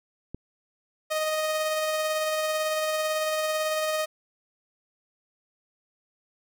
click, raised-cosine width 3 ms, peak -22 dBFS, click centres 0.346 s
sawtooth tone with tremolo, 622.3 Hz, D#5, in tune, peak -20 dBFS, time 1.1-4.06 s, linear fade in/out 20 ms, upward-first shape sine, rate 18 Hz, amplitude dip 25%
effects none

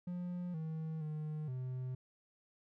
triangle tone with pitch steps, 177.6 / 159.1 / 153.4 / 128 Hz, F3 / D#3 / D#3 / C3, +29 / +39 / -24 / -38 cents, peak -36 dBFS, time 0.07-1.95 s, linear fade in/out 5 ms, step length 470 ms, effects none

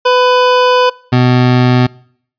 25% pulse tone pair in turn, 500 / 125 Hz, B4 / B2, +21 / +21 cents, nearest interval 2 octaves, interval 2400 cents, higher first, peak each -3 dBFS, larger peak neither, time 0.05-0.9 / 1.12-1.87 s, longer first, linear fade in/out 10 ms, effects noise-tail reverb RT60 0.6 s tail -24 dB re dry + resampled to 11025 Hz

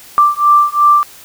sine beating tone pair, 1176 / 1178.8 Hz, D6 / D6, +2 / +6 cents, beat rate 2.8 Hz, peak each -10 dBFS, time 0.18-1.03 s, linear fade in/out 0 ms, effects white hiss -38 dBFS RMS until 1.24 s

